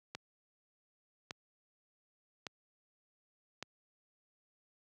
click train, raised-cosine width 0.2 ms, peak -23 dBFS, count 4, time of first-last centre 0.15-3.626 s, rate 0.863 Hz, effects high-pass 100 Hz 12 dB/octave

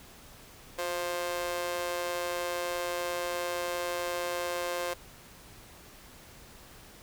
sawtooth tone with amplitude modulation, 526 Hz, C5, 9 cents sharp, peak -23 dBFS, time 0.78-4.94 s, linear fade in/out 10 ms, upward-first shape sine, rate 169 Hz, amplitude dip 95%, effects pink hiss -52 dBFS RMS until 7.02 s

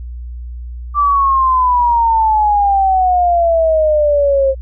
sine exponential sweep, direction down, 1174.7 to 531 Hz, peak -9 dBFS, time 0.94-4.55 s, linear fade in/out 50 ms, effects added 60 Hz sine -24 dBFS peak until 4.61 s

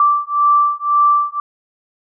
sine beating tone pair, 1169 / 1170.9 Hz, D6 / D6, -8 / -6 cents, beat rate 1.9 Hz, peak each -14 dBFS, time 0-1.4 s, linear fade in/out 2 ms, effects none

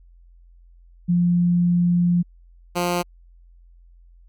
sine / 10% pulse tone pair in turn, 174.9 / 175.89 Hz, F3 / F3, +3 / +13 cents, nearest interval unison, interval 10 cents, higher second, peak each -15 / -12 dBFS, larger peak second, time 1.08-2.23 / 2.75-3.03 s, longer first, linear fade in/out 20 ms, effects added 43 Hz sine -47 dBFS peak until 4.28 s

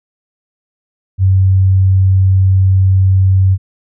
sine tone, 95 Hz, F#2, 46 cents sharp, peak -6 dBFS, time 1.18-3.58 s, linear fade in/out 50 ms, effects none

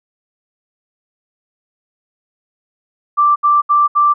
sine tone bursts, 1174.7 Hz, D6, in tune, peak -8 dBFS, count 4, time 3.17-4.14 s, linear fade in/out 20 ms, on 190 ms, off 70 ms, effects none

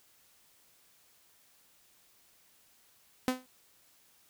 sawtooth tone with exponential decay, 255.2 Hz, C4, 43 cents flat, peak -20 dBFS, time 3.28-3.46 s, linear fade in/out 0 ms, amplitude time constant 37 ms, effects white hiss -65 dBFS RMS until 4.29 s

